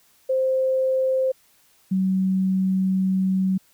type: tone pair in turn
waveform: sine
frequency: 523.3 / 189.01 Hz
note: C5 / F#3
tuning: 0 / +37 cents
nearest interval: octave + tritone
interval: 1763 cents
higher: first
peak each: -18 dBFS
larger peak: neither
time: 0.29-1.32 / 1.91-3.58 s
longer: second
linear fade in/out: 10 ms
effects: white hiss -59 dBFS RMS until 3.73 s